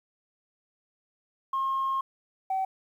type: tone pair in turn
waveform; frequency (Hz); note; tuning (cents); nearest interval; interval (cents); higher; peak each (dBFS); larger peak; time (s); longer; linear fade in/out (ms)
sine; 1073 / 764; C6 / G5; +43 / -45; tritone; 588; first; -24 / -24; neither; 1.53-2.01 / 2.5-2.65; first; 5
effects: tanh soft clip ceiling -22 dBFS + 10-bit